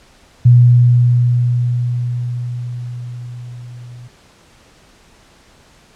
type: tone with level ramp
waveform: sine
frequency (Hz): 121.8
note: B2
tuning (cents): -24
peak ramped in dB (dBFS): -3 to -32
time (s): 0.45-4.08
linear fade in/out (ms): 10
effects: pink hiss -48 dBFS RMS until 5.95 s + low-pass 8000 Hz 12 dB/octave